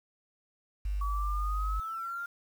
sine tone, 50.1 Hz, G1, 38 cents sharp, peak -29 dBFS, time 0.85-1.8 s, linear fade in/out 5 ms
sine linear sweep, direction up, 1130 to 1402 Hz, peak -34 dBFS, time 1.01-2.26 s, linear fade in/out 5 ms
effects 9-bit

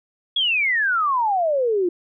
sine exponential sweep, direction down, 3400 to 340 Hz, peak -17 dBFS, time 0.36-1.89 s, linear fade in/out 5 ms, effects none

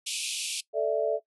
pink band-pass noise, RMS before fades -33 dBFS, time 0.06-0.61 s, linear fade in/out 10 ms, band 2400 to 11000 Hz, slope 96 dB/octave
sine chord, A suspended fourth, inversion none, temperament equal with one note detuned, 440 / 587.3 / 662.3 Hz, A4 / D5 / E5, 0 / 0 / +8 cents, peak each -28 / -28 / -28 dBFS, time 0.73-1.2 s, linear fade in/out 50 ms
effects noise-tail reverb RT60 0.1 s tail -20 dB re dry

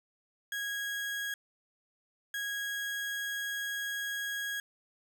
35% pulse tone bursts at uneven times, 1648 Hz, G#6, 14 cents flat, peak -32 dBFS, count 2, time 0.52-1.34 / 2.34-4.6 s, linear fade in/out 2 ms, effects none

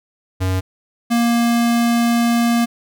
square tone pair in turn, 93.3 / 235.1 Hz, F#2 / A#3, +15 / +15 cents, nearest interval octave + major third, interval 1600 cents, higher second, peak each -17 / -14 dBFS, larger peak second, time 0.4-0.61 / 1.1-2.66 s, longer second, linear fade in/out 20 ms, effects none

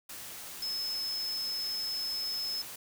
sine tone in noise, 5200 Hz, E8, 24 cents flat, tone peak -32 dBFS, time 0.62-2.62 s, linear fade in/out 5 ms, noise white, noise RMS -44 dBFS, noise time 0.09-2.76 s, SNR +9 dB, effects none

